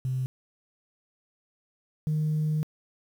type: tone pair in turn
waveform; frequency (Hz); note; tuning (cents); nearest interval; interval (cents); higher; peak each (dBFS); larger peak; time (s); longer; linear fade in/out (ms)
sine; 129.4 / 153.88; C3 / D#3; -19 / -19; minor third; 300; second; -25 / -22; second; 0.05-0.26 / 2.07-2.63; second; 0
effects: tanh soft clip ceiling -21 dBFS + 9-bit